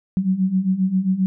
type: beating tone pair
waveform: sine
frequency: 183.5 / 191 Hz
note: F#3 / G3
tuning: -14 / -45 cents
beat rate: 7.5 Hz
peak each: -22 / -18 dBFS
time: 0.17-1.26 s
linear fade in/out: 0 ms
effects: none